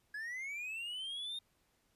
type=linear sweep; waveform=triangle; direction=up; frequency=1661.2 to 3692 Hz; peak=-38 dBFS; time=0.14-1.39 s; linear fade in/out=5 ms; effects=pink hiss -75 dBFS RMS until 1.95 s + resampled to 32000 Hz